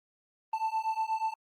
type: beating tone pair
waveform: triangle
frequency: 880 / 888.3 Hz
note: A5 / A5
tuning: 0 / +16 cents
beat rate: 8.3 Hz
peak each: -30 dBFS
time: 0.53-1.34 s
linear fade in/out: 5 ms
effects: Opus 32 kbps